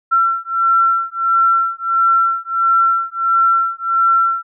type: beating tone pair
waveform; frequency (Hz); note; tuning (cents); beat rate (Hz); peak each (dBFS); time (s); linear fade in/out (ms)
sine; 1352 / 1353.5; E6 / E6; +43 / +45; 1.5; -15; 0.11-4.43; 20
effects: none